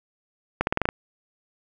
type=accelerating click train; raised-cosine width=0.5 ms; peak=-6 dBFS; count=7; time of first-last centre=0.61-0.889 s; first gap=61 ms; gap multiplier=0.89; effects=none